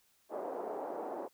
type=band-pass noise; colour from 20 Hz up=white; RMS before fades=-40 dBFS; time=0.29-1.29 s; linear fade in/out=50 ms; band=330 to 760 Hz; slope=24 dB/octave; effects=white hiss -71 dBFS RMS until 1.33 s